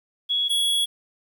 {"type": "tone pair in turn", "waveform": ["sine", "square"], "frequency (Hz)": [3352, 3352], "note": ["G#7", "G#7"], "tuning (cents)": [15, 15], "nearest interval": "unison", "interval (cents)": 0, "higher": "neither", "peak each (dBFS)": [-20, -20], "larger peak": "neither", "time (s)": [[0.29, 0.49], [0.49, 0.86]], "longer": "second", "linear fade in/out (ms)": 20, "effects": ["9-bit"]}